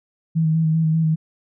sine tone with vibrato, 160 Hz, D#3, 49 cents sharp, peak -15 dBFS, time 0.35-1.16 s, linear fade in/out 20 ms, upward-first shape square, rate 5.1 Hz, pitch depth 22 cents each way, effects none

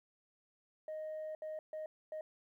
sine tone bursts at uneven times, 622.3 Hz, D#5, in tune, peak -38 dBFS, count 4, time 0.88-1.35 / 1.42-1.59 / 1.73-1.86 / 2.12-2.21 s, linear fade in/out 2 ms, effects tanh soft clip ceiling -38 dBFS + 13-bit

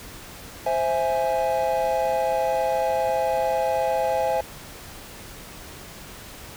triangle chord, C augmented, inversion none, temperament equal, 523.3 / 659.3 / 830.6 Hz, C5 / E5 / G#5, 0 / 0 / 0 cents, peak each -23 dBFS, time 0.66-4.41 s, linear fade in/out 5 ms, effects pink hiss -41 dBFS RMS until 6.56 s

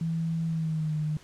sine tone with pitch glide, 164 to 153.02 Hz, E3 to D#3, -9 to -29 cents, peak -26 dBFS, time 0.01-1.17 s, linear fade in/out 2 ms, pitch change -120 cents, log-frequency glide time 0.46-0.97 s, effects pink hiss -54 dBFS RMS until 1.23 s + low-pass 9000 Hz 12 dB/octave

